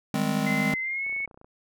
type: chord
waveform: square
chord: Ab major seventh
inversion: second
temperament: just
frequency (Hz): 155.74 / 194.67 / 207.7 / 259.6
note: Eb3 / G3 / Ab3 / C4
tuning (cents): +2 / -12 / 0 / -13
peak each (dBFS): -31 / -34 / -28 / -30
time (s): 0.14-0.74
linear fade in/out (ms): 2
type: tone with pitch glide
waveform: sine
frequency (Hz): 2060 to 2208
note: C7 to C#7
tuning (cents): -28 to -7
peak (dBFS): -27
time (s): 0.46-1.26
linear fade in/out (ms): 10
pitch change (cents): +121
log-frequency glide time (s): 0.81-1.06
type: clicks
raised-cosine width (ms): 1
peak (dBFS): -36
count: 12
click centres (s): 1.065 / 1.096 / 1.126 / 1.164 / 1.204 / 1.247 / 1.277 / 1.312 / 1.344 / 1.375 / 1.414 / 1.445
effects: none